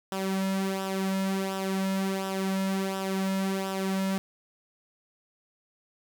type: tone with flanger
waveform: sawtooth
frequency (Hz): 192.2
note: G3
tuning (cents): -34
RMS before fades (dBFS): -29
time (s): 0.12-4.18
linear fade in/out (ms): 0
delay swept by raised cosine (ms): 0.45 to 2.65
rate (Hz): 1.4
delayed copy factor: -0.6
effects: none